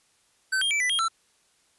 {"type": "tone with pitch steps", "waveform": "square", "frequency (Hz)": [1535, 3213, 2320, 1989, 3238, 1337], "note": ["G6", "G7", "D7", "B6", "G#7", "E6"], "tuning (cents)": [-37, 42, -22, 12, -45, 24], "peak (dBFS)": -23, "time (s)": [0.52, 1.084], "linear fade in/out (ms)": 10, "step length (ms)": 94, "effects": ["white hiss -65 dBFS RMS until 1.78 s", "resampled to 24000 Hz"]}